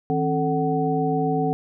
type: tone cluster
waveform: sine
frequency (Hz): 160.1 / 267.8 / 441.2 / 748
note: D#3 / C4 / A4 / F#5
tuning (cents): +50 / +40 / +5 / +19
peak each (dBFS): -25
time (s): 0.1-1.53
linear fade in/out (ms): 0
effects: none